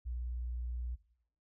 sine tone with vibrato, 60.4 Hz, B1, 38 cents flat, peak -36 dBFS, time 0.05-0.96 s, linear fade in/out 20 ms, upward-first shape triangle, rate 19 Hz, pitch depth 29 cents each way, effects noise-tail reverb RT60 0.7 s tail -17 dB re dry

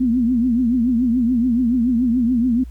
sine tone with vibrato, 242.3 Hz, B3, 33 cents flat, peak -14 dBFS, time 0-2.64 s, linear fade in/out 10 ms, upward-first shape triangle, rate 7 Hz, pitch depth 150 cents each way, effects added 60 Hz sine -31 dBFS peak until 2.7 s + pink hiss -57 dBFS RMS until 2.7 s

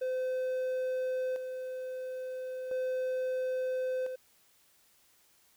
triangle tone with tremolo, 513 Hz, C5, 34 cents flat, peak -28 dBFS, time 0.01-4.16 s, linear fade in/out 10 ms, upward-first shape square, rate 0.37 Hz, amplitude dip 50%, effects white hiss -66 dBFS RMS until 5.56 s

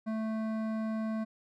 sine tone with hard clipping, 220 Hz, A3, in tune, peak -33 dBFS, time 0.06-1.25 s, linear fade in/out 20 ms, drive 13 dB, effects none

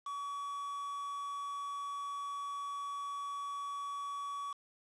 triangle tone with quantisation, 1134 Hz, C#6, 39 cents sharp, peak -36 dBFS, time 0.06-4.53 s, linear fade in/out 5 ms, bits 8, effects low-pass 6000 Hz 12 dB/octave

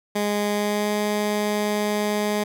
15% pulse tone with pitch glide, 206.6 to 208.8 Hz, G#3 to G#3, -9 to +10 cents, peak -15 dBFS, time 0.15-2.44 s, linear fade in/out 10 ms, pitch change +19 cents, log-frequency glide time 0.52-0.92 s, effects none

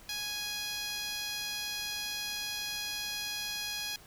10% pulse tone with band-pass filter, 830.6 Hz, G#5, in tune, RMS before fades -37 dBFS, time 0.09-3.96 s, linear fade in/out 2 ms, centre 6300 Hz, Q 0.62, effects pink hiss -55 dBFS RMS until 4.06 s

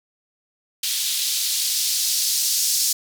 violet noise with band-pass filter sweep, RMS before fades -22 dBFS, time 0.83-2.93 s, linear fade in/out 5 ms, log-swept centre 3500 to 5300 Hz, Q 1.7, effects none

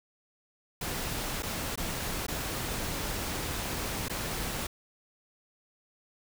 pink noise with dropouts, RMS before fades -34 dBFS, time 0.81-4.67 s, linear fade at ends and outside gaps 5 ms, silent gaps 1.424-1.43 / 1.758-1.775 / 2.267-2.282 / 4.084-4.096 s, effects none

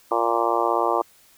harmonic tone, 116.54 Hz, A#2, in tune, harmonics 3 / 4 / 5 / 6 / 7 / 8 / 9 / 10, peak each -27 / -27 / -27 / -27 / -27 / -27 / -27 / -27 dBFS, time 0.11-1.02 s, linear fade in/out 5 ms, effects white hiss -55 dBFS RMS until 1.37 s

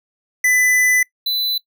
square tone pair in turn, 2000 / 4000 Hz, B6 / B7, +21 / +21 cents, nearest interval octave, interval 1200 cents, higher second, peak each -13 / -18 dBFS, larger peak first, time 0.44-1.03 / 1.26-1.58 s, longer first, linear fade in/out 5 ms, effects noise-tail reverb RT60 0.1 s tail -21 dB re dry

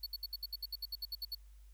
square tone bursts, 4427 Hz, C#8, 3 cents flat, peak -38 dBFS, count 14, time 0.03-1.35 s, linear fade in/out 5 ms, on 33 ms, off 66 ms, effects added 50 Hz sine -54 dBFS peak until 1.73 s + white hiss -73 dBFS RMS until 1.73 s

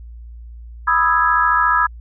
sine chord, E major seventh, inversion second, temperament equal, 987.8 / 1244.5 / 1318.5 / 1661.2 Hz, B5 / D#6 / E6 / G#6, 0 / 0 / 0 / 0 cents, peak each -18 dBFS, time 0.87-1.87 s, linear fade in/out 10 ms, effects added 58 Hz sine -33 dBFS peak until 2 s

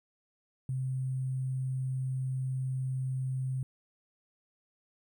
sine tone with sample-and-hold, 130.5 Hz, C3, 4 cents flat, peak -30 dBFS, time 0.69-3.63 s, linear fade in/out 2 ms, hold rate 8820 Hz, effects none

